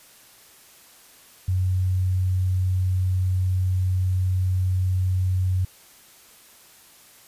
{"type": "tone", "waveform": "sine", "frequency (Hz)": 92.5, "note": "F#2", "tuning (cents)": 0, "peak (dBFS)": -19, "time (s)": [1.48, 5.65], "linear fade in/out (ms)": 5, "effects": ["white hiss -51 dBFS RMS until 7.27 s", "resampled to 32000 Hz"]}